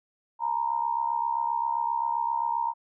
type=tone with amplitude modulation; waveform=sine; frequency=932.3 Hz; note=A#5; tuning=in tune; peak=-21 dBFS; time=0.39-2.74 s; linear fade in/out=50 ms; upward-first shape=sine; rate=67.6 Hz; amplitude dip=80%; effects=none